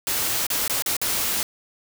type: noise with dropouts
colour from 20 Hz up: white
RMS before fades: -24 dBFS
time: 0.07-1.43 s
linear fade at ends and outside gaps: 1 ms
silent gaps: 0.467-0.502 / 0.679-0.697 / 0.822-0.861 / 0.967-1.015 s
effects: none